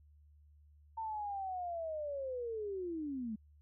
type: linear sweep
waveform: sine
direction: down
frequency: 906 to 207.7 Hz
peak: -37 dBFS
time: 0.97-3.36 s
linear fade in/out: 10 ms
effects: added 74 Hz sine -60 dBFS peak until 3.61 s